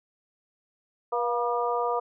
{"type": "harmonic tone with a mistuned harmonic", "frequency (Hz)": 240.9, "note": "B3", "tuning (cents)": -43, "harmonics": [2, 3, 4, 5], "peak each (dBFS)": [-28, -30, -30, -31], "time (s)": [1.12, 2], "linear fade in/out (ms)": 10, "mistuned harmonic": 3, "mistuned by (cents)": -43, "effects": []}